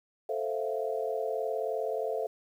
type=chord; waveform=sine; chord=F major seventh; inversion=first; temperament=equal; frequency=440 / 523.3 / 659.3 / 698.5 Hz; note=A4 / C5 / E5 / F5; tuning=0 / 0 / 0 / 0 cents; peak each=-33 / -35 / -35 / -38 dBFS; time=0.29-2.27 s; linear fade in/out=5 ms; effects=10-bit